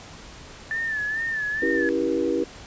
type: tone with vibrato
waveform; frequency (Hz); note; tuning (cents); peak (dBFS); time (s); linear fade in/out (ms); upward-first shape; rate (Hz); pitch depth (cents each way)
sine; 1760; A6; 0; -24; 0.71-1.89; 0; sine; 2.3; 71
type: chord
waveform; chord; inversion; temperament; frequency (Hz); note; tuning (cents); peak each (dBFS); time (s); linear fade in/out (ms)
sine; C# half-diminished seventh; none; equal with one note detuned; 277.2 / 329.6 / 392 / 481.5; C#4 / E4 / G4 / B4; 0 / 0 / 0 / -44; -28 / -25 / -27 / -26; 1.62-2.44; 5
effects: pink hiss -43 dBFS RMS until 2.66 s + resampled to 16000 Hz